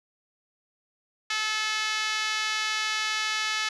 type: tone with high-pass filter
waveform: 5% pulse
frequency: 432.6 Hz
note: A4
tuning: 29 cents flat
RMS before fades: -28 dBFS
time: 1.3-3.69 s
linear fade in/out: 5 ms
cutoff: 1400 Hz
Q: 1.4
effects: resampled to 22050 Hz